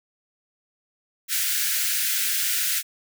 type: high-pass noise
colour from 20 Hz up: white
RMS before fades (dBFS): -24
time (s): 1.28-2.83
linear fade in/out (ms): 50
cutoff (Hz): 1400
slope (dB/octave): 96
effects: none